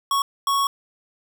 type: tone bursts at uneven times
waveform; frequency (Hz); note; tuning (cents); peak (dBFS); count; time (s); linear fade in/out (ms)
square; 1108.7; C#6; 0; -19; 2; 0.11-0.22 / 0.47-0.67; 2
effects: none